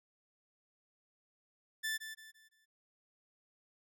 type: tone with echo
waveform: sawtooth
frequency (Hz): 1760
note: A6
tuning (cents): 0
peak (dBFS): -31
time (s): 1.83-1.98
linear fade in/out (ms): 20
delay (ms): 170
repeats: 4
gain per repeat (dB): -9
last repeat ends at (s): 2.66
effects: none